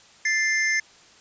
square tone pair together, 1760 / 2093 Hz, A6 / C7, 0 / 0 cents, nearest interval minor third, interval 300 cents, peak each -25 / -23 dBFS, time 0.25-0.8 s, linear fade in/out 5 ms, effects white hiss -52 dBFS RMS until 1.2 s + resampled to 16000 Hz

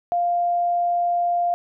sine tone, 698.5 Hz, F5, in tune, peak -18 dBFS, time 0.12-1.54 s, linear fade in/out 0 ms, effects none

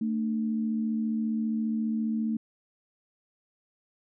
sine tone pair together, 223.4 / 298.2 Hz, A3 / D4, +27 / +27 cents, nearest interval perfect fourth, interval 500 cents, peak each -26 / -36 dBFS, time 0.01-2.37 s, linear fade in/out 5 ms, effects none

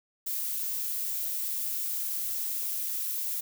violet noise, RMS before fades -32 dBFS, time 0.26-3.41 s, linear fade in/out 10 ms, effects none

